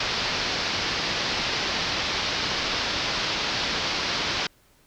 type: low-pass noise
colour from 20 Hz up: white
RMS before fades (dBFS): -27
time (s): 0-4.47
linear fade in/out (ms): 5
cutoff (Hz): 5300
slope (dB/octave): 48
effects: pink hiss -60 dBFS RMS until 4.86 s